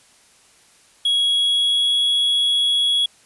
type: tone with pitch glide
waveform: triangle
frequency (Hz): 3322 to 3345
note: G#7 to G#7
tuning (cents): 0 to +12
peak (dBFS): -14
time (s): 1.05-3.06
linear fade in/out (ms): 5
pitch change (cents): +12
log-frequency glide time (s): 1.16-2.01
effects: white hiss -53 dBFS RMS until 3.25 s + resampled to 24000 Hz